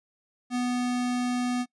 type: tone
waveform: square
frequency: 246.9 Hz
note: B3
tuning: in tune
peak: -26 dBFS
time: 0.5-1.66 s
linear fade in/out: 50 ms
effects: noise-tail reverb RT60 0.1 s tail -22 dB re dry + resampled to 22050 Hz